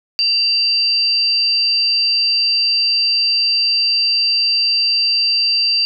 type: tone pair together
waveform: sine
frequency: 2764 / 4684 Hz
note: F7 / D8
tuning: -19 / -5 cents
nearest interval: major sixth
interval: 914 cents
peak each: -22 / -13 dBFS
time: 0.19-5.85 s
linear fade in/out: 0 ms
effects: none